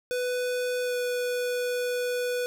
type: tone with pitch glide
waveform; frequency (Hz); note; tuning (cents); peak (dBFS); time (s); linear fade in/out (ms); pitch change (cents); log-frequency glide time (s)
square; 496.8 to 492.8; B4 to B4; +10 to -4; -27; 0.11-2.46; 0; -14; 0.83-0.95
effects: none